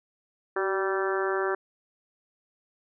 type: harmonic tone with a mistuned harmonic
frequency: 193.9 Hz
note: G3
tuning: 19 cents flat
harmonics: 2 / 3 / 4 / 5 / 6 / 7 / 8 / 9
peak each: -27 / -35 / -36 / -37 / -35 / -35 / -35 / -37 dBFS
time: 0.56-1.55 s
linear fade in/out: 5 ms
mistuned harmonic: 2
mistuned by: -30 cents
effects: none